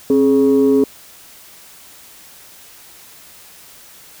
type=tone pair together; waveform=sine; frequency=269 / 420 Hz; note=C4 / G#4; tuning=+48 / +19 cents; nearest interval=minor sixth; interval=771 cents; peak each=-11 dBFS; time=0.1-0.84 s; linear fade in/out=2 ms; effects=tanh soft clip ceiling -5 dBFS + white hiss -42 dBFS RMS until 4.2 s